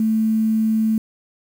sine tone with quantisation, 220 Hz, A3, in tune, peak -15 dBFS, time 0-0.98 s, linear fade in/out 2 ms, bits 7, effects none

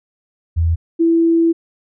sine tone pair in turn, 83 / 332 Hz, E2 / E4, +12 / +12 cents, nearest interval 2 octaves, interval 2400 cents, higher second, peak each -12 / -10 dBFS, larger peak second, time 0.56-0.76 / 0.99-1.53 s, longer second, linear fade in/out 20 ms, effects none

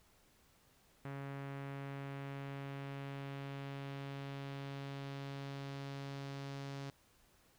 sawtooth tone with low-pass filter sweep, 138.59 Hz, C#3, in tune, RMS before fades -45 dBFS, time 1.05-6.9 s, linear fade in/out 2 ms, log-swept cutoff 2000 to 5300 Hz, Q 1.3, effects pink hiss -69 dBFS RMS until 7.58 s

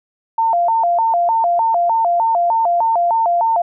sine tone with vibrato, 792 Hz, G5, 18 cents sharp, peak -12 dBFS, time 0.38-3.62 s, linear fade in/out 5 ms, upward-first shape square, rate 3.3 Hz, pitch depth 230 cents each way, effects none

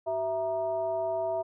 sine tone with frequency modulation, 659.3 Hz, E5, in tune, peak -27 dBFS, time 0.06-1.43 s, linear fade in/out 20 ms, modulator 279 Hz, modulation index 0.66, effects none

